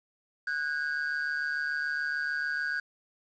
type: ring-modulated tone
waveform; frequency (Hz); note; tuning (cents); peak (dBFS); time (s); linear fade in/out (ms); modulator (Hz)
triangle; 1552; G6; -18; -24; 0.47-2.8; 5; 73.4
effects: resampled to 16000 Hz + 9-bit